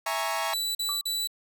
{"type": "chord", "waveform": "sawtooth", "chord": "A# half-diminished seventh", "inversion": "second", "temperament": "equal", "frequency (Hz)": [659.3, 830.6, 932.3, 1108.7], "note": ["E5", "G#5", "A#5", "C#6"], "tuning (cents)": [0, 0, 0, 0], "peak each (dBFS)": -29, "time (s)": [0.06, 0.54], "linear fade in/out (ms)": 5}
{"type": "tone bursts", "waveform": "sawtooth", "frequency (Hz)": 3959, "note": "B7", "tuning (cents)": 3, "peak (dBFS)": -24, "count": 3, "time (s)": [0.53, 1.274], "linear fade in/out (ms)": 5, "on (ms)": 220, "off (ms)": 42}
{"type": "tone with exponential decay", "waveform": "sine", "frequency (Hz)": 1165, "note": "D6", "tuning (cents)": -14, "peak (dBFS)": -30, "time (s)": [0.89, 1.07], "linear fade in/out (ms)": 0, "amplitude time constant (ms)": 37}
{"effects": []}